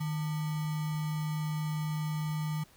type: tone with sample-and-hold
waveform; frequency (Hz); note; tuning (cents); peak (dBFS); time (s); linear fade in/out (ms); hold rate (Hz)
sine; 154.1; D#3; -16; -30; 0-2.64; 10; 1050
effects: pink hiss -60 dBFS RMS until 2.76 s